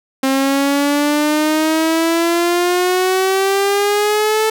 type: exponential sweep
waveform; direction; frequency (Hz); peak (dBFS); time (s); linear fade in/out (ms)
sawtooth; up; 265.6 to 440; -9; 0.23-4.5; 5
effects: none